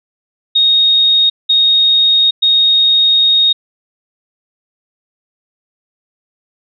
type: tone bursts at uneven times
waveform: sine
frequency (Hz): 3729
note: A#7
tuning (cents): 0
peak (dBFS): -7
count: 3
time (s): 0.55-1.3 / 1.49-2.31 / 2.42-3.53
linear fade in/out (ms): 10
effects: none